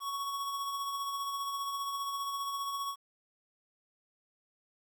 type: tone with tremolo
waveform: square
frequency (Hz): 1114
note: C#6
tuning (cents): +8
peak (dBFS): -33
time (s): 0-2.96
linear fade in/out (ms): 50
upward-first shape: triangle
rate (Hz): 15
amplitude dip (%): 40
effects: 11-bit